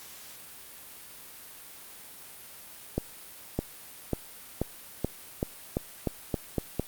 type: accelerating click train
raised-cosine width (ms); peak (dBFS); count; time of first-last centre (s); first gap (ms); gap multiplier
2; -13; 11; 2.98-6.796; 610; 0.89
effects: white hiss -47 dBFS RMS until 6.87 s + Opus 48 kbps